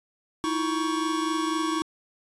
square tone cluster, 316.3 / 340.3 / 1117 Hz, D#4 / F4 / C#6, +29 / -45 / +13 cents, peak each -28 / -33 / -30 dBFS, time 0.44-1.82 s, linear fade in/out 0 ms, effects resampled to 22050 Hz

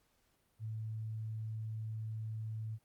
sine tone, 110 Hz, A2, in tune, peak -38 dBFS, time 0.59-2.79 s, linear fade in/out 50 ms, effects pink hiss -75 dBFS RMS until 2.84 s + Opus 48 kbps

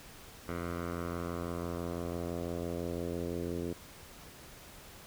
10% pulse tone with low-pass filter sweep, 86 Hz, F2, 26 cents flat, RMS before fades -37 dBFS, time 0.48-3.73 s, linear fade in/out 5 ms, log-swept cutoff 1700 to 400 Hz, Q 1.7, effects pink hiss -52 dBFS RMS until 5.06 s

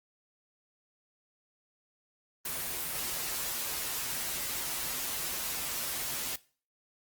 white noise with comb filter, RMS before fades -35 dBFS, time 2.45-6.36 s, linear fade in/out 5 ms, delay 9.8 ms, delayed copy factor -0.65, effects noise-tail reverb RT60 0.4 s tail -20 dB re dry + Opus 24 kbps

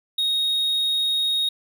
triangle tone, 3744 Hz, A#7, 7 cents sharp, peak -18 dBFS, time 0.18-1.49 s, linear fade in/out 5 ms, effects none

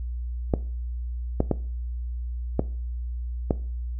clicks, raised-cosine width 2 ms, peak -7 dBFS, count 5, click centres 0.538 / 1.404 / 1.513 / 2.594 / 3.508 s, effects noise-tail reverb RT60 0.4 s tail -18 dB re dry + added 60 Hz sine -28 dBFS peak until 3.99 s

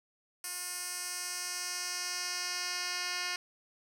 10% pulse tone with band-pass filter sweep, 358 Hz, F4, 43 cents sharp, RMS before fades -37 dBFS, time 0.44-3.36 s, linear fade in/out 2 ms, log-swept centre 9600 to 4000 Hz, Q 1.4, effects none

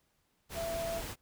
sine tone in noise, 667 Hz, E5, 20 cents sharp, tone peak -34 dBFS, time 0.54-1.02 s, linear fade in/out 50 ms, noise pink, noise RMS -41 dBFS, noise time 0.49-1.16 s, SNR +4 dB, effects pink hiss -75 dBFS RMS until 1.21 s

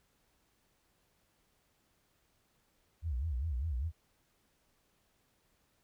sine tone with vibrato, 70.8 Hz, C#2, 37 cents sharp, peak -32 dBFS, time 3.02-3.92 s, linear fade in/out 50 ms, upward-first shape sine, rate 5 Hz, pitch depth 290 cents each way, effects pink hiss -74 dBFS RMS until 5.83 s

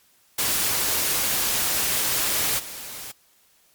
white noise with level steps, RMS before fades -23 / -36 dBFS, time 0.38-3.12 s, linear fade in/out 10 ms, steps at 2.58 s, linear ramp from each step 20 ms, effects white hiss -60 dBFS RMS until 3.74 s + MP3 96 kbps

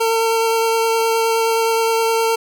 25% pulse tone with vibrato, 452.9 Hz, A#4, 50 cents flat, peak -11 dBFS, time 0-2.36 s, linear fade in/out 10 ms, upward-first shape sine, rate 9.6 Hz, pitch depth 10 cents each way, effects none

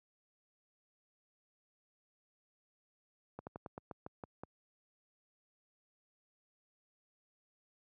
slowing click train, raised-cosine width 1 ms, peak -30 dBFS, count 9, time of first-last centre 3.39-4.435 s, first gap 79 ms, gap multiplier 1.14, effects high-pass 80 Hz 12 dB/octave

